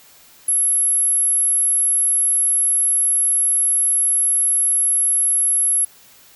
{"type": "tone", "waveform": "sine", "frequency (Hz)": 11175, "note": "F9", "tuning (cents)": 0, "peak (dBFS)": -14, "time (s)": [0.48, 5.85], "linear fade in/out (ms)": 5, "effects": ["white hiss -48 dBFS RMS until 6.35 s"]}